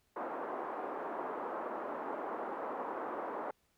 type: band-pass noise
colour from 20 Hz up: white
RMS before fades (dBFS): -40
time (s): 0.16-3.51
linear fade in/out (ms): 5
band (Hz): 280 to 1100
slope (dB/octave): 24
effects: pink hiss -75 dBFS RMS until 3.77 s